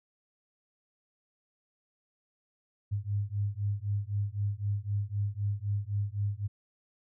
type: beating tone pair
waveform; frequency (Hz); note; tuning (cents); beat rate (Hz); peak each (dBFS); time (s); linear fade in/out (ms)
sine; 100.1 / 104; G2 / G#2; +37 / +3; 3.9; -32 / -32; 2.91-6.48; 20
effects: none